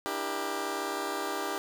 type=chord; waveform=15% pulse; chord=E half-diminished seventh; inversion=third; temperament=just; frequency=296.7 / 329.6 / 395.6 / 474.7 Hz; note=D4 / E4 / G4 / Bb4; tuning=+18 / 0 / +16 / +31 cents; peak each=-32 / -33 / -28 / -34 dBFS; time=0.06-1.58 s; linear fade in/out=0 ms; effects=none